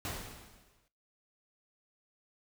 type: noise with exponential decay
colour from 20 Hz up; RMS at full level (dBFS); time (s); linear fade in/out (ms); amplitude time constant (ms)
pink; -36; 0.05-0.88; 1; 180
effects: noise-tail reverb RT60 0.3 s tail -17 dB re dry